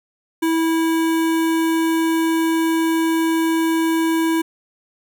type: tone with notch filter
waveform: square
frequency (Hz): 326.2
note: E4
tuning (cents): -18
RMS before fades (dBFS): -18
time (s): 0.42-4.42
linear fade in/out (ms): 10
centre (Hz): 4800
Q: 1.7
effects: none